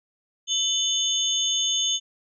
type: tone cluster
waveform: sine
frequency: 3025 / 3547 / 6500 Hz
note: F#7 / A7 / G#8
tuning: +38 / +13 / -38 cents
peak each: -25 / -26 / -26 dBFS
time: 0.47-2 s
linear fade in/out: 50 ms
effects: none